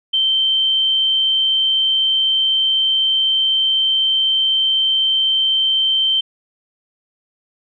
sine tone, 3116 Hz, G7, 11 cents flat, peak -13 dBFS, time 0.13-6.21 s, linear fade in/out 10 ms, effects none

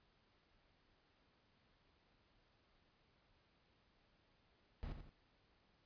brown noise with echo, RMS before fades -45 dBFS, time 4.83-4.92 s, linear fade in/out 0 ms, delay 86 ms, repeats 2, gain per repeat -7 dB, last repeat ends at 5.092 s, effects pink hiss -75 dBFS RMS until 5.85 s + resampled to 11025 Hz

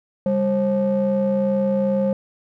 triangle ring-modulated tone, 167.9 Hz, E3, 32 cents sharp, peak -12 dBFS, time 0.26-2.13 s, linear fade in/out 2 ms, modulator 367 Hz, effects none

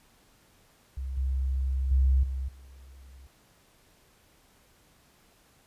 sine tone with level steps, 66 Hz, C2, 16 cents sharp, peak -31 / -25 / -19 / -29 / -47 dBFS, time 0.97-3.27 s, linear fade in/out 5 ms, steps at 1.17 / 1.91 / 2.23 / 2.48 s, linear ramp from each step 5 ms, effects pink hiss -62 dBFS RMS until 5.66 s + resampled to 32000 Hz

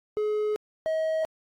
triangle tone pair in turn, 423.8 / 636.3 Hz, G#4 / D#5, +35 / +39 cents, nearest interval perfect fifth, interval 704 cents, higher second, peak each -22 dBFS, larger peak neither, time 0.17-0.56 / 0.86-1.25 s, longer neither, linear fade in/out 0 ms, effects AAC 48 kbps

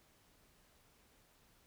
silence, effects pink hiss -69 dBFS RMS until 1.66 s

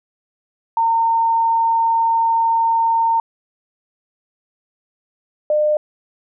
sine tone pair in turn, 913 / 603.8 Hz, A#5 / D5, -36 / +48 cents, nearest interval perfect fifth, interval 716 cents, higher first, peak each -13 dBFS, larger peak neither, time 0.77-3.2 / 5.5-5.77 s, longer first, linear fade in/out 2 ms, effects none

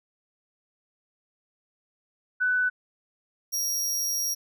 sine / sawtooth tone pair in turn, 1496 / 5648 Hz, F#6 / F8, +19 / +19 cents, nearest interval octave + major seventh, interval 2300 cents, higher second, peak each -21 / -23 dBFS, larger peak first, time 2.4-2.7 / 3.52-4.35 s, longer second, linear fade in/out 20 ms, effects none

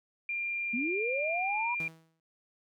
sine tone, 2391 Hz, D7, 30 cents sharp, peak -31 dBFS, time 0.29-1.88 s, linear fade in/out 2 ms
sine linear sweep, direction up, 218.4 to 987.8 Hz, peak -31 dBFS, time 0.73-1.75 s, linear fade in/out 10 ms
sawtooth tone with exponential decay, 162.2 Hz, E3, 28 cents flat, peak -35 dBFS, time 1.8-2.2 s, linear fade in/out 2 ms, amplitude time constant 85 ms
effects none

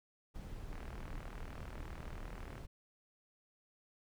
brown noise, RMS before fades -46 dBFS, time 0.34-2.67 s, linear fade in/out 20 ms
click train, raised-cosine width 0.5 ms, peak -35 dBFS, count 75, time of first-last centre 0.73-2.58 s, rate 40 Hz
effects none

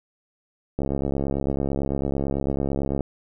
click train, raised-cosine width 2 ms, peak -12 dBFS, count 154, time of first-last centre 0.79-3.007 s, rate 69 Hz, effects none

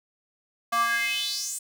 square tone with high-pass filter sweep, 233.1 Hz, A#3, in tune, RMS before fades -27 dBFS, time 0.72-1.59 s, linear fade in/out 10 ms, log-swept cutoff 930 to 8600 Hz, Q 5, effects none

